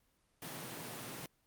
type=high-pass noise; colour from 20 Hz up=pink; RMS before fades=-45 dBFS; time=0.42-1.26 s; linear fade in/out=2 ms; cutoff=110 Hz; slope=96 dB/octave; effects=pink hiss -75 dBFS RMS until 1.46 s + Opus 24 kbps